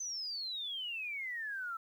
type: exponential sweep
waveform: sine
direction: down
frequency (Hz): 6200 to 1318.5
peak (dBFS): -37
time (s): 0-1.77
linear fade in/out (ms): 5
effects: 11-bit